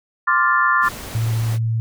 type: chord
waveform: sine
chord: D minor seventh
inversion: third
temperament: equal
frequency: 1046.5 / 1174.7 / 1396.9 / 1760 Hz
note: C6 / D6 / F6 / A6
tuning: 0 / 0 / 0 / 0 cents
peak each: -19 dBFS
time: 0.27-0.89 s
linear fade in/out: 10 ms
type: noise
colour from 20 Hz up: pink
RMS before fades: -33 dBFS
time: 0.81-1.59 s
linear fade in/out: 50 ms
type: tone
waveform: sine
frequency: 113.2 Hz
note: A2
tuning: 50 cents sharp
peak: -17 dBFS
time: 1.15-1.8 s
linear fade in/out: 0 ms
effects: none